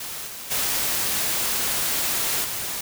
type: noise with level steps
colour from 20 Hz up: white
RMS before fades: -33 / -36 / -24 / -29 dBFS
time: 0-2.81 s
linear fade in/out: 5 ms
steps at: 0.26 / 0.5 / 2.43 s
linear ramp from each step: 20 ms
effects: none